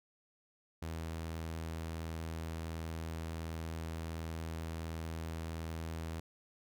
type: tone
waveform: sawtooth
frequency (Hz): 81.4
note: E2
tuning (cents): -21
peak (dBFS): -35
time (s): 0.82-6.2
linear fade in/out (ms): 5
effects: none